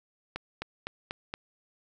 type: accelerating click train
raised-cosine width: 0.3 ms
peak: -18 dBFS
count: 5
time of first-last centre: 0.36-1.339 s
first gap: 260 ms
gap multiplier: 0.96
effects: none